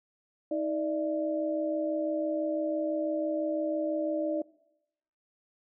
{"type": "tone cluster", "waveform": "sine", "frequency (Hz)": [316.5, 592, 658], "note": ["D#4", "D5", "E5"], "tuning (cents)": [30, 14, -3], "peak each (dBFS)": [-31, -30, -39], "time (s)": [0.51, 4.42], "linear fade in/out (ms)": 5, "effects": ["noise-tail reverb RT60 0.8 s tail -21 dB re dry"]}